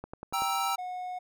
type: click train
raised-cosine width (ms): 1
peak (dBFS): -25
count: 5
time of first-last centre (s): 0.04-0.421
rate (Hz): 10.5
type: chord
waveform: square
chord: E diminished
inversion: first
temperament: equal with one note detuned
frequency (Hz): 784 / 940.4 / 1318.5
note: G5 / Bb5 / E6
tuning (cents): 0 / +15 / 0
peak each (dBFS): -32 / -34 / -32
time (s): 0.33-0.76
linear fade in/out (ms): 10
type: tone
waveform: triangle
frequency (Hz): 729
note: F#5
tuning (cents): -26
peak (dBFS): -32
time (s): 0.78-1.19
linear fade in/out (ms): 10
effects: none